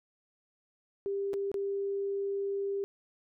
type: tone with dropouts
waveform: sine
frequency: 397 Hz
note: G4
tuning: 22 cents sharp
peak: -30 dBFS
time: 1.06-2.84 s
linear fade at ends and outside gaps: 0 ms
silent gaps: 1.333-1.339 / 1.516-1.542 s
effects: none